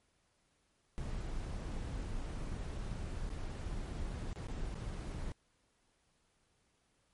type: noise with dropouts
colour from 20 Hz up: brown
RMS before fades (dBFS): -40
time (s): 0.98-5.32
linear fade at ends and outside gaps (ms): 0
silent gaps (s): 3.292-3.302 / 4.33-4.359 / 4.47-4.485 / 4.744-4.754
effects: pink hiss -75 dBFS RMS until 7.13 s + MP3 48 kbps